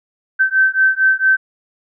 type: beating tone pair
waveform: sine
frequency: 1543 / 1547.4 Hz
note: G6 / G6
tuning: -28 / -23 cents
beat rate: 4.4 Hz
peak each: -14 dBFS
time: 0.39-1.37 s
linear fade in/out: 20 ms
effects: none